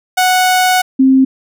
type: tone pair in turn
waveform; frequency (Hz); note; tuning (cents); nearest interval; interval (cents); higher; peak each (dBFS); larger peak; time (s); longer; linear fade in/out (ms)
sawtooth / sine; 738 / 264.5; F#5 / C4; -5 / +19; octave + tritone; 1776; first; -5; neither; 0.17-0.82 / 0.99-1.25; first; 10
effects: none